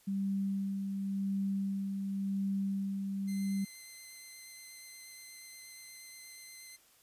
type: tone with tremolo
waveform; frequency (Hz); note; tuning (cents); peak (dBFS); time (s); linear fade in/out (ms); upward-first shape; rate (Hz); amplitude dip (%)
sine; 196; G3; 0; -30; 0.07-3.65; 10; sine; 0.92; 35
type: tone with vibrato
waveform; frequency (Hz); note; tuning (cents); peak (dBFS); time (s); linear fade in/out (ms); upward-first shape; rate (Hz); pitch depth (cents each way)
10% pulse; 2067; C7; -22; -40; 3.27-6.77; 20; sine; 8.4; 9
effects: white hiss -65 dBFS RMS until 7.02 s + resampled to 32000 Hz